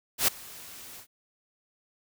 white noise with ADSR envelope, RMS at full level -21 dBFS, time 0.18-1.07 s, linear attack 99 ms, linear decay 7 ms, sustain -24 dB, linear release 85 ms, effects none

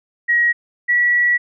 sine tone pair in turn, 1900 / 1937.7 Hz, A#6 / B6, +33 / -33 cents, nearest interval unison, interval 34 cents, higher second, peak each -12 dBFS, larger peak neither, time 0.28-0.53 / 0.88-1.38 s, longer second, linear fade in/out 20 ms, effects none

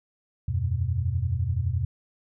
sine chord, E suspended second, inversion none, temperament equal with one note detuned, 82.41 / 94.12 / 123.47 Hz, E2 / F#2 / B2, 0 / +30 / 0 cents, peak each -28 / -27 / -28 dBFS, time 0.48-1.85 s, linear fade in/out 5 ms, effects none

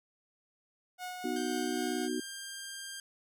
sawtooth tone with tremolo, 728 Hz, F#5, 28 cents flat, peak -34 dBFS, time 0.98-2.09 s, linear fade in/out 50 ms, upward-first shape sine, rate 3.8 Hz, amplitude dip 30%
sine chord, B major, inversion none, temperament just, 246.9 / 308.7 / 370.4 Hz, B3 / D#4 / F#4, 0 / -14 / +2 cents, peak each -36 dBFS, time 1.24-2.2 s, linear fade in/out 5 ms
10% pulse tone with pitch glide, 1568 to 1595.4 Hz, G6 to G6, 0 to +30 cents, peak -32 dBFS, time 1.36-3 s, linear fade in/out 2 ms, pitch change +30 cents, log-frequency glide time 1.64-1.89 s
effects none

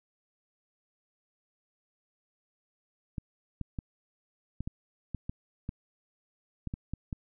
clicks, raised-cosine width 5 ms, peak -22 dBFS, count 12, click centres 3.182 / 3.613 / 3.788 / 4.606 / 4.675 / 5.147 / 5.295 / 5.691 / 6.673 / 6.739 / 6.936 / 7.128 s, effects none

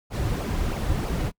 brown noise with flanger, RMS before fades -26 dBFS, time 0.1-1.32 s, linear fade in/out 50 ms, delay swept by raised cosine 0.5 to 4.7 ms, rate 3.1 Hz, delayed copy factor -0.55, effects noise-tail reverb RT60 0.1 s tail -25 dB re dry

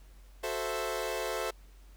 sawtooth chord, F# half-diminished seventh, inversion none, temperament equal, 370 / 440 / 523.3 / 659.3 Hz, F#4 / A4 / C5 / E5, 0 / 0 / 0 / 0 cents, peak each -36 / -33 / -33 / -34 dBFS, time 0.43-1.51 s, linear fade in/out 10 ms, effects added 47 Hz sine -51 dBFS peak until 1.96 s + pink hiss -64 dBFS RMS until 1.96 s

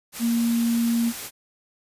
sine tone in noise, 233.1 Hz, A#3, in tune, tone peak -19 dBFS, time 0.19-1.13 s, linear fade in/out 50 ms, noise white, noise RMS -34 dBFS, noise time 0.12-1.31 s, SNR +12 dB, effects resampled to 32000 Hz

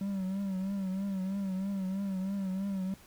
triangle tone with vibrato, 192.8 Hz, G3, 28 cents flat, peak -29 dBFS, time 0.01-2.94 s, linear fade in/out 2 ms, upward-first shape triangle, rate 3.1 Hz, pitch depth 74 cents each way, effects pink hiss -57 dBFS RMS until 3.06 s

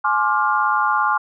sine chord, D half-diminished seventh, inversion second, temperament just, 845.8 / 1057.2 / 1174.7 / 1409.6 Hz, Ab5 / C6 / D6 / F6, +31 / +18 / 0 / +16 cents, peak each -21 dBFS, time 0.04-1.18 s, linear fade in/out 10 ms, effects none

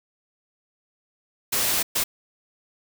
white noise bursts at uneven times, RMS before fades -23 dBFS, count 2, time 1.52-1.83 / 1.95-2.04 s, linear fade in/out 10 ms, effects none

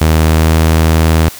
sawtooth tone with pitch glide, 79 to 80.2 Hz, D#2 to E2, +27 to -47 cents, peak -3 dBFS, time 0.01-1.29 s, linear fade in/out 5 ms, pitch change +26 cents, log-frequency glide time 0.21-0.54 s, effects white hiss -31 dBFS RMS until 1.39 s

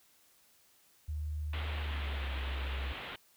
sine tone with pitch glide, 75.9 to 66.84 Hz, D#2 to C2, -42 to +38 cents, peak -34 dBFS, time 1.08-2.93 s, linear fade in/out 10 ms, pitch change -220 cents, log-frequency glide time 1.67-2.35 s
white low-pass noise, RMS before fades -44 dBFS, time 1.53-3.16 s, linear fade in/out 5 ms, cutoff 3500 Hz, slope 48 dB/octave
effects white hiss -66 dBFS RMS until 3.36 s

